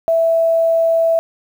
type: tone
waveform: sine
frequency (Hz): 659.3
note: E5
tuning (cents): 0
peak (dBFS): -11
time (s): 0.08-1.19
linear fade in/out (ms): 0
effects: 7-bit